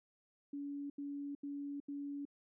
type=tone bursts; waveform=sine; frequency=284.3 Hz; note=C#4; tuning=44 cents sharp; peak=-40 dBFS; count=4; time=0.53-2.253 s; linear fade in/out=5 ms; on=370 ms; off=81 ms; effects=none